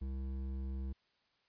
sine tone with hard clipping, 66.3 Hz, C2, 23 cents sharp, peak -39 dBFS, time 0.01-0.93 s, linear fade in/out 10 ms, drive 10 dB, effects white hiss -75 dBFS RMS until 1.48 s + resampled to 11025 Hz

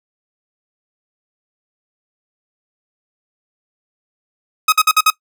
sawtooth tone bursts, 1264 Hz, D#6, 27 cents sharp, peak -5 dBFS, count 5, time 4.68-5.103 s, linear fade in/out 5 ms, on 43 ms, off 52 ms, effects noise-tail reverb RT60 0.1 s tail -19 dB re dry

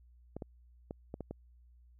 clicks, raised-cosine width 2 ms, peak -27 dBFS, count 6, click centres 0.366 / 0.422 / 0.909 / 1.141 / 1.207 / 1.31 s, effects added 60 Hz sine -58 dBFS peak until 1.99 s

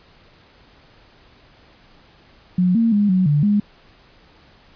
sine tone with pitch steps, 180.9 / 228.9 / 205.6 / 185.3 / 146.7 / 206.2 Hz, F#3 / A#3 / G#3 / F#3 / D3 / G#3, -39 / -31 / -17 / +3 / -2 / -12 cents, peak -13 dBFS, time 2.58-3.6 s, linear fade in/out 5 ms, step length 170 ms, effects pink hiss -51 dBFS RMS until 4.75 s + resampled to 11025 Hz

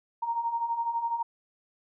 sine beating tone pair, 921 / 933 Hz, A#5 / A#5, -21 / +1 cents, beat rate 12 Hz, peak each -34 / -28 dBFS, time 0.22-1.23 s, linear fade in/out 10 ms, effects none

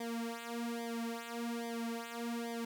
sawtooth tone with flanger, 233.1 Hz, A#3, in tune, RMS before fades -40 dBFS, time 0-2.65 s, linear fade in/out 5 ms, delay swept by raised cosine 0.72 to 4.12 ms, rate 1.2 Hz, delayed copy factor -1, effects none

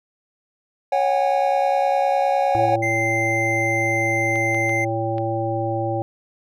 triangle chord, C# suspended fourth, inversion none, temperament equal with one note detuned, 554.4 / 740 / 809.8 Hz, C#5 / F#5 / G#5, 0 / 0 / -44 cents, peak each -19 dBFS, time 0.92-2.76 s, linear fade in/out 5 ms
harmonic tone, 112.6 Hz, A2, 40 cents sharp, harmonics 1 / 3 / 5 / 7, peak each -26 / -26 / -26 / -26 dBFS, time 2.55-6.02 s, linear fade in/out 0 ms
triangle tone, 2083 Hz, C7, 8 cents flat, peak -19 dBFS, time 2.82-4.85 s, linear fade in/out 10 ms
clicks, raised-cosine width 0.3 ms, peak -22 dBFS, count 4, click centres 4.357 / 4.546 / 4.694 / 5.182 s
effects none

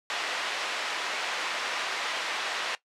white band-pass noise, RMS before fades -32 dBFS, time 0.1-2.75 s, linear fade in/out 0 ms, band 590 to 2900 Hz, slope 12 dB/octave, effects noise-tail reverb RT60 0.1 s tail -17 dB re dry + low-pass 9000 Hz 12 dB/octave

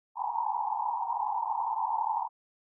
pink band-pass noise, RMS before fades -31 dBFS, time 0.15-2.29 s, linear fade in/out 50 ms, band 820 to 970 Hz, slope 96 dB/octave, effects none

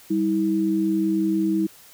sine tone pair together, 196 / 322 Hz, G3 / E4, 0 / -41 cents, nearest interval major sixth, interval 859 cents, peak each -24 / -20 dBFS, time 0.1-1.67 s, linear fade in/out 10 ms, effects white hiss -49 dBFS RMS until 1.93 s

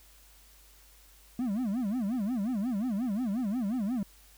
triangle tone with vibrato, 224.9 Hz, A3, 38 cents sharp, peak -26 dBFS, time 1.39-4.03 s, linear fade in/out 2 ms, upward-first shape sine, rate 5.6 Hz, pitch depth 260 cents each way, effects added 50 Hz sine -58 dBFS peak until 4.37 s + white hiss -59 dBFS RMS until 4.37 s

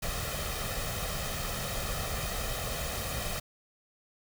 pink noise with comb filter, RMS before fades -34 dBFS, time 0.02-3.4 s, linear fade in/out 10 ms, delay 1.6 ms, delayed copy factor +0.65, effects none

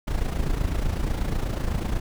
brown noise with amplitude modulation, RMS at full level -22 dBFS, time 0.07-2 s, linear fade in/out 10 ms, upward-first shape sine, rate 28.1 Hz, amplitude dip 65%, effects none

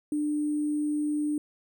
sine tone with sample-and-hold, 298.1 Hz, D4, 26 cents sharp, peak -25 dBFS, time 0.12-1.38 s, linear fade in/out 2 ms, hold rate 8820 Hz, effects none

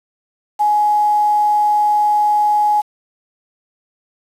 sine tone with quantisation, 838 Hz, G#5, 15 cents sharp, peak -11 dBFS, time 0.59-2.82 s, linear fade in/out 20 ms, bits 6, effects resampled to 32000 Hz

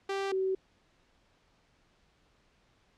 sawtooth / sine tone pair in turn, 392 / 380 Hz, G4 / F#4, 0 / +46 cents, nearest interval minor second, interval 54 cents, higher first, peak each -27 dBFS, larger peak neither, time 0.09-0.32 / 0.32-0.55 s, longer neither, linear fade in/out 5 ms, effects pink hiss -68 dBFS RMS until 2.97 s + low-pass 5000 Hz 12 dB/octave

